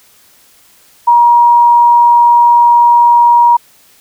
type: tone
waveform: sine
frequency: 951 Hz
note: A#5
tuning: 34 cents sharp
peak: -3 dBFS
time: 1.07-3.57 s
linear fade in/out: 10 ms
effects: white hiss -46 dBFS RMS until 4 s